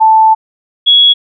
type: tone pair in turn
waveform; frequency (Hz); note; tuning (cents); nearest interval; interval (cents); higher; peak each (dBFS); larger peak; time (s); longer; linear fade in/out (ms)
sine; 880 / 3347; A5 / G#7; 0 / +13; octave + major seventh; 2313; second; -3; neither; 0-0.35 / 0.86-1.14; first; 20
effects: none